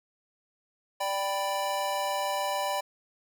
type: chord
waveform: square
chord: G major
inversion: second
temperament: equal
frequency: 587.3 / 784 / 987.8 Hz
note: D5 / G5 / B5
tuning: 0 / 0 / 0 cents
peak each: -33 dBFS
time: 1-2.81 s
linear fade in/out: 10 ms
effects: none